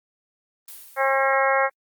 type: noise with exponential decay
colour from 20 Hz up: blue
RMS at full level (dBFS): -38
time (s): 0.68-1.74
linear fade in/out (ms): 2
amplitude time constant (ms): 230
type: harmonic tone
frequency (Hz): 269.9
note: C#4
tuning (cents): -46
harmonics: 2 / 3 / 4 / 5 / 6 / 7 / 8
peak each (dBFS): -22 / -24 / -25 / -26 / -27 / -27 / -28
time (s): 0.96-1.7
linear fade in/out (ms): 50
effects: Opus 32 kbps